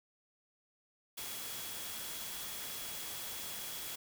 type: tone in noise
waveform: sine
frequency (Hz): 3345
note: G#7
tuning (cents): +12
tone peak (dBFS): -51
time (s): 1.17-3.96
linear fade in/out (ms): 10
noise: white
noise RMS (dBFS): -43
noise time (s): 1.17-3.96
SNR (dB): -11
effects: none